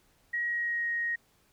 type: tone with pitch glide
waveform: sine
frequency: 1900 to 1876 Hz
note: A#6 to A#6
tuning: +33 to +11 cents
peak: -28 dBFS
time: 0.33-1.16 s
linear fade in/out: 10 ms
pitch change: -22 cents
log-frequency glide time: 0.45-0.9 s
effects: pink hiss -67 dBFS RMS until 1.52 s